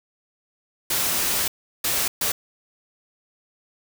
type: noise bursts at uneven times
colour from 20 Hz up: white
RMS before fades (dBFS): -23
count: 3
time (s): 0.9-1.48 / 1.84-2.08 / 2.21-2.32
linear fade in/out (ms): 5
effects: none